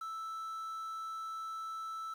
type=tone with quantisation; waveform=triangle; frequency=1318.5 Hz; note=E6; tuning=in tune; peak=-37 dBFS; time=0.01-2.14 s; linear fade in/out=5 ms; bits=10; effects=none